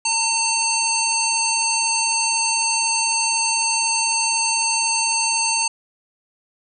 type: harmonic tone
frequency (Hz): 902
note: A5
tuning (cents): +43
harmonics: 1 / 3 / 5 / 7 / 9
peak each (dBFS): -24 / -24 / -24 / -24 / -24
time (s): 0.05-5.68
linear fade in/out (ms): 5
effects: none